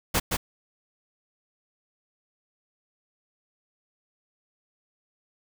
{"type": "noise with echo", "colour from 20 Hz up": "pink", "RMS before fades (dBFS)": -23, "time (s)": [0.14, 0.2], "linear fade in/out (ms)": 10, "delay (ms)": 170, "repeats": 1, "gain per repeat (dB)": -3, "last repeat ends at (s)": 0.37, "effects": []}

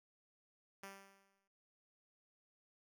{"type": "tone with exponential decay", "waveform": "5% pulse", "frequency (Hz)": 196, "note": "G3", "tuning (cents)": 0, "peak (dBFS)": -36, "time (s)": [0.83, 1.48], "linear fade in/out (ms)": 5, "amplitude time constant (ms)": 140, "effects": []}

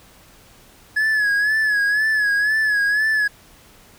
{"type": "tone with vibrato", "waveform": "triangle", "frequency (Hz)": 1698, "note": "G#6", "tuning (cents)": 38, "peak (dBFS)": -14, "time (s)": [0.96, 3.28], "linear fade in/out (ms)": 10, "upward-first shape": "sine", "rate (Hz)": 2, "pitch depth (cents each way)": 63, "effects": ["pink hiss -49 dBFS RMS until 3.98 s"]}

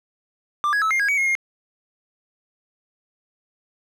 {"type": "tone with pitch steps", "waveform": "triangle", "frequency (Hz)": [1183, 1666, 1303, 2119, 1641, 2263, 2154, 2132], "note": ["D6", "G#6", "E6", "C7", "G#6", "C#7", "C7", "C7"], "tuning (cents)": [12, 5, -20, 21, -21, 35, 50, 32], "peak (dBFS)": -16, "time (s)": [0.64, 1.352], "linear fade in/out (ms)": 0, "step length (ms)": 89, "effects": []}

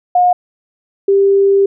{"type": "tone pair in turn", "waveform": "sine", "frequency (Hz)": [718, 394.9], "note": ["F5", "G4"], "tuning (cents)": [48, 13], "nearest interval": "minor seventh", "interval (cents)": 1035, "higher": "first", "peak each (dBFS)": -7, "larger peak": "neither", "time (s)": [[0.15, 0.33], [1.08, 1.66]], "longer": "second", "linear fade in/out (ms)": 5, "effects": []}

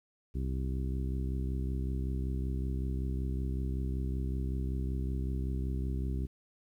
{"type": "harmonic tone", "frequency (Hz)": 65.3, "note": "C2", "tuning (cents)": -3, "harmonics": [1, 2, 3, 4, 5, 6], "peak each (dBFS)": [-32, -38, -42, -44, -46, -48], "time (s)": [0.34, 6.27], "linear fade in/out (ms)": 20, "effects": ["11-bit"]}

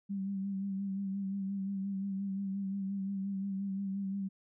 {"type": "tone with vibrato", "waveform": "sine", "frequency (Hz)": 195.6, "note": "G3", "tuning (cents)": -4, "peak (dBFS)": -33, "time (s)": [0.09, 4.29], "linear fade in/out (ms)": 20, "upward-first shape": "sine", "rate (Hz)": 5.7, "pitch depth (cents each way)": 36, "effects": []}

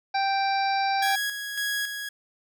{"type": "harmonic tone", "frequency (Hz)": 784, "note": "G5", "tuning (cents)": 0, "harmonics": [1, 2, 3, 5, 6, 7], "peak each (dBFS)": [-23, -32, -33, -37, -36, -40], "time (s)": [0.14, 1.16], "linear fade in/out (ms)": 10}
{"type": "tone with tremolo", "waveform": "sawtooth", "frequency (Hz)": 1661.2, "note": "G#6", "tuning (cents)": 0, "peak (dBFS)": -22, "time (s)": [1.02, 2.09], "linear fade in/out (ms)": 5, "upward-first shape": "square", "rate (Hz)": 1.8, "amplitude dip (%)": 50}
{"effects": []}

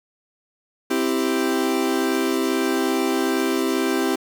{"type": "chord", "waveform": "40% pulse", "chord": "C major", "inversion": "none", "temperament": "equal", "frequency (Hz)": [261.6, 329.6, 392], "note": ["C4", "E4", "G4"], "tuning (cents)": [0, 0, 0], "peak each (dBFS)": -23, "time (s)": [0.9, 4.16], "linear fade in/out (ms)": 10, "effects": ["8-bit"]}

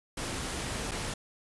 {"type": "noise with dropouts", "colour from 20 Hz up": "pink", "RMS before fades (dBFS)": -35, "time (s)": [0.17, 1.14], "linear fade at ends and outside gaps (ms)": 5, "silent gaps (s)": [0.912, 0.916], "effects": ["resampled to 24000 Hz"]}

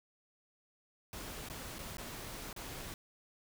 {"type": "noise with dropouts", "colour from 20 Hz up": "pink", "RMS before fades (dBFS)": -45, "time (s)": [1.13, 2.94], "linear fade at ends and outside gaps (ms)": 1, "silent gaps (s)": [[1.487, 1.499], [1.785, 1.79], [1.97, 1.982], [2.529, 2.563]], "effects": []}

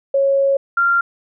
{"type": "tone pair in turn", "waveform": "sine", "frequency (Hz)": [550, 1385.9], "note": ["C#5", "F6"], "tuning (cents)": [-14, -14], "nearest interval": "octave + major third", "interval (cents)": 1600, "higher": "second", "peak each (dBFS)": -12, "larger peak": "neither", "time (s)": [[0.14, 0.57], [0.77, 1.01]], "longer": "first", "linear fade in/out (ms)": 5, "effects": []}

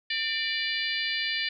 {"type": "harmonic tone with a mistuned harmonic", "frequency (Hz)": 586, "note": "D5", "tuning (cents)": -4, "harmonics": [3, 4, 5, 6, 7, 8], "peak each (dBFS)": [-32, -33, -34, -35, -35, -36], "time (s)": [0.1, 1.49], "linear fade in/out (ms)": 5, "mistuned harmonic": 3, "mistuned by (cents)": 44, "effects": []}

